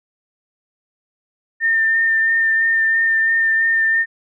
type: tone with vibrato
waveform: sine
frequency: 1806 Hz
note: A6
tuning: 45 cents sharp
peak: -13 dBFS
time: 1.6-4.06 s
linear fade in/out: 50 ms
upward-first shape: sine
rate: 3 Hz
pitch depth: 14 cents each way
effects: none